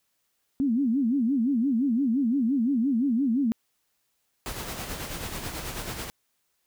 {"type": "tone with vibrato", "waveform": "sine", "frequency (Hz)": 252, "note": "B3", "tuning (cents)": 35, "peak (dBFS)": -21, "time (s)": [0.6, 3.52], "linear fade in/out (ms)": 0, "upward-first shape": "sine", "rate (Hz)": 5.8, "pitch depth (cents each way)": 230}
{"type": "noise with tremolo", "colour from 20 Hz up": "pink", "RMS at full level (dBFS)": -33, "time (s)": [4.46, 6.1], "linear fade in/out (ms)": 0, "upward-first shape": "sine", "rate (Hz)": 9.2, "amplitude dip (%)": 45}
{"effects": ["white hiss -74 dBFS RMS until 6.66 s"]}